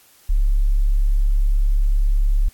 sine tone, 35.04 Hz, C#1, 19 cents sharp, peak -13 dBFS, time 0.29-2.49 s, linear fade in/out 10 ms, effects white hiss -52 dBFS RMS until 2.53 s + AAC 64 kbps

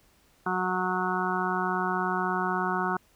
harmonic tone, 183.6 Hz, F#3, 13 cents flat, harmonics 1 / 2 / 4 / 5 / 6 / 7 / 8, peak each -33 / -33 / -33 / -33 / -33 / -33 / -33 dBFS, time 0.46-2.97 s, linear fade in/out 5 ms, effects pink hiss -63 dBFS RMS until 3.15 s

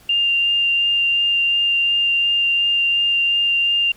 sine tone with vibrato, 2794 Hz, F7, in tune, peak -14 dBFS, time 0.09-3.92 s, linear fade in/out 5 ms, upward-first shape sine, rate 2.8 Hz, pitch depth 8 cents each way, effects pink hiss -49 dBFS RMS until 3.96 s + MP3 96 kbps

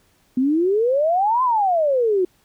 sine exponential two-way sweep, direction up then down, 246.9 to 1046.5 to 353.2 Hz, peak -15 dBFS, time 0.37-2.25 s, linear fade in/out 5 ms, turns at 1.43 s, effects pink hiss -60 dBFS RMS until 2.44 s

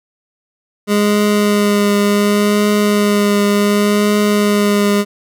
25% pulse tone with vibrato, 206 Hz, G#3, 14 cents flat, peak -7 dBFS, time 0.87-5.05 s, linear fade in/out 50 ms, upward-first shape triangle, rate 0.68 Hz, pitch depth 19 cents each way, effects none

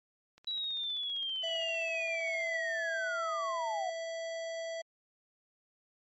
click train, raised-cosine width 0.2 ms, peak -39 dBFS, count 34, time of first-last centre 0.38-2.537 s, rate 15.3 Hz
sine linear sweep, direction down, 3930 to 698.5 Hz, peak -33 dBFS, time 0.47-3.9 s, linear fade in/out 5 ms
square tone, 659.3 Hz, E5, in tune, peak -37 dBFS, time 1.43-4.82 s, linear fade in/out 10 ms
effects MP3 32 kbps

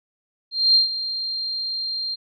sine tone with ADSR envelope, 4186 Hz, C8, in tune, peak -11 dBFS, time 0.51-2.16 s, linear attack 240 ms, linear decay 130 ms, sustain -13 dB, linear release 24 ms, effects none

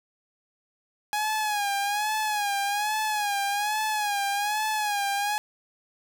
sawtooth tone with vibrato, 830.6 Hz, G#5, in tune, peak -21 dBFS, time 1.13-5.38 s, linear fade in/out 0 ms, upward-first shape sine, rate 1.2 Hz, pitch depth 71 cents each way, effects none

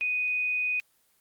sine tone pair in turn, 2489 / 2489 Hz, D#7 / D#7, 0 / 0 cents, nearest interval unison, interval 0 cents, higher neither, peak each -25 dBFS, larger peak neither, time 0.01-0.28 / 0.28-0.8 s, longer second, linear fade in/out 0 ms, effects white hiss -67 dBFS RMS until 1.2 s + Opus 24 kbps

